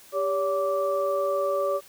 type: tone cluster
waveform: sine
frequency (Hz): 396.8 / 569 / 1167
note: G4 / C#5 / D6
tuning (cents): +21 / +45 / -11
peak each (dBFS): -30 / -24 / -30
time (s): 0.12-1.81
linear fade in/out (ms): 50
effects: white hiss -51 dBFS RMS until 1.88 s